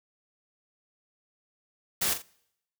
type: noise with echo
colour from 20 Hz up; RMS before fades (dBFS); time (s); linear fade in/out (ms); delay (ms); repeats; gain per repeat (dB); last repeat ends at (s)
white; -27; 2.01-2.14; 10; 42; 2; -9; 2.224
effects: noise-tail reverb RT60 0.8 s tail -25 dB re dry